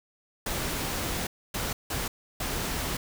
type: noise bursts at uneven times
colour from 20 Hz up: pink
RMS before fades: -31 dBFS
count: 4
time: 0.46-1.27 / 1.54-1.73 / 1.9-2.08 / 2.4-2.97 s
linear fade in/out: 5 ms
effects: none